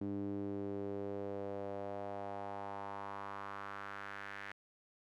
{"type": "tone with band-pass filter sweep", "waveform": "sawtooth", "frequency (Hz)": 100, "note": "G2", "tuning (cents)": 35, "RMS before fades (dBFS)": -43, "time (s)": [0.01, 4.52], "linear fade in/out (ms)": 5, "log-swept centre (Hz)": [280, 1800], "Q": 2.7, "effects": []}